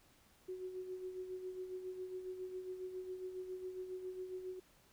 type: tone with tremolo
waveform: sine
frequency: 370 Hz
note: F#4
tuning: in tune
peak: -40 dBFS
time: 0.48-4.6 s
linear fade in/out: 10 ms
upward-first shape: sine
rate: 7.3 Hz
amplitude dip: 55%
effects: pink hiss -68 dBFS RMS until 4.92 s